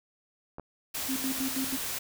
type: clicks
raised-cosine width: 1 ms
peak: -27 dBFS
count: 2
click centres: 0.584 / 0.597 s
type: noise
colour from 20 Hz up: white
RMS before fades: -34 dBFS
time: 0.94-1.99 s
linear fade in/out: 10 ms
type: tone with tremolo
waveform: sine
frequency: 265 Hz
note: C4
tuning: 22 cents sharp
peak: -29 dBFS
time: 1.08-1.77 s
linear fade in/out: 20 ms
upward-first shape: square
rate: 6.2 Hz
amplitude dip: 80%
effects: none